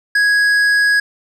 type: tone with tanh clipping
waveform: triangle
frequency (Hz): 1661.2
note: G#6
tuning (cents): 0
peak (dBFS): -12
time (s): 0.15-1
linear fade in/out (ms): 5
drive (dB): 13
effects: none